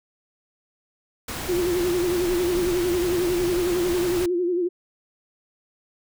pink noise, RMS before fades -31 dBFS, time 1.28-4.26 s, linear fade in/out 5 ms
sine tone with vibrato, 353.8 Hz, F4, 23 cents sharp, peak -20 dBFS, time 1.48-4.69 s, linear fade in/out 20 ms, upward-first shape sine, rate 11 Hz, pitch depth 66 cents each way
effects none

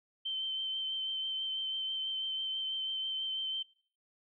sine tone with vibrato, 3100 Hz, G7, 20 cents flat, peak -33 dBFS, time 0.25-3.63 s, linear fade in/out 10 ms, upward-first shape sine, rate 6.1 Hz, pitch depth 16 cents each way, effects noise-tail reverb RT60 0.5 s tail -25 dB re dry

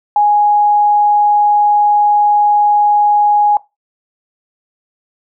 sine tone, 830 Hz, G#5, 1 cent flat, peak -7 dBFS, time 0.16-3.57 s, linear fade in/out 2 ms, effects noise-tail reverb RT60 0.2 s tail -18 dB re dry

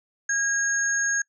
sine tone pair together, 1634 / 6536 Hz, G#6 / G#8, -29 / -29 cents, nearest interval 2 octaves, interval 2400 cents, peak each -23 / -26 dBFS, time 0.29-1.22 s, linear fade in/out 5 ms, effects noise-tail reverb RT60 0.1 s tail -24 dB re dry

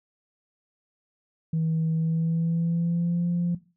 sine tone with pitch glide, 161.1 to 173.66 Hz, E3 to F3, -39 to -9 cents, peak -21 dBFS, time 1.53-3.55 s, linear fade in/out 5 ms, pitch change +130 cents, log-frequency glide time 1.94-3.27 s, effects noise-tail reverb RT60 0.3 s tail -17 dB re dry + tanh soft clip ceiling -19 dBFS

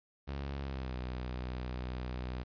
sawtooth tone with pitch glide, 69.3 to 62.46 Hz, C#2 to B1, 0 to +20 cents, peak -33 dBFS, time 0.27-2.44 s, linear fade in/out 20 ms, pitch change -180 cents, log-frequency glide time 0.61-0.96 s, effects resampled to 11025 Hz + 11-bit

